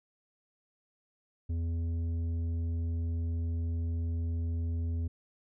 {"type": "tone with tanh clipping", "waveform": "sine", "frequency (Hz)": 83.5, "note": "E2", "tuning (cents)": 23, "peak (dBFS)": -31, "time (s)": [1.49, 5.08], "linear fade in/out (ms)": 10, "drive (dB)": 8, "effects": []}